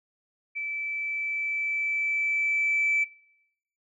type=tone with level ramp; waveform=sine; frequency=2317 Hz; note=D7; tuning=24 cents flat; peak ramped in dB=-29 to -19 dBFS; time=0.55-3.05 s; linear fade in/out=20 ms; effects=noise-tail reverb RT60 0.8 s tail -23 dB re dry + tanh soft clip ceiling -17 dBFS